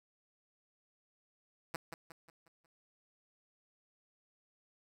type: tone with echo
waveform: 5% pulse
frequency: 164.81 Hz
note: E3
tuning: in tune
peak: -25 dBFS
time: 1.74-1.76 s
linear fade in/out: 2 ms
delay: 180 ms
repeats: 5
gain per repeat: -7 dB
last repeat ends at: 2.66 s
effects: none